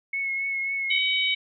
sine tone with vibrato, 2187 Hz, C#7, 24 cents flat, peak -25 dBFS, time 0.13-0.99 s, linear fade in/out 5 ms, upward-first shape triangle, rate 3.7 Hz, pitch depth 24 cents each way
harmonic tone, 756 Hz, F#5, 37 cents sharp, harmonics 3 / 4 / 5, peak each -24 / -26 / -28 dBFS, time 0.9-1.35 s, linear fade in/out 10 ms
effects none

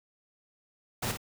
pink noise with echo, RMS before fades -32 dBFS, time 1.02-1.12 s, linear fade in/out 10 ms, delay 53 ms, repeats 1, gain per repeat -6 dB, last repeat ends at 1.173 s, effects none

